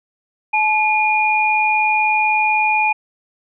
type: tone pair together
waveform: sine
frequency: 860 / 2432 Hz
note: A5 / D#7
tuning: -40 / -40 cents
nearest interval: octave + tritone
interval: 1800 cents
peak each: -16 dBFS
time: 0.53-2.93 s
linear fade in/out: 10 ms
effects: none